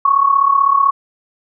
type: tone with amplitude modulation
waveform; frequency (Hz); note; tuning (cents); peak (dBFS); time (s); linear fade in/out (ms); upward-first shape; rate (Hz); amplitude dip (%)
sine; 1108.7; C#6; 0; -6; 0.05-0.91; 5; sine; 35.9; 75
effects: none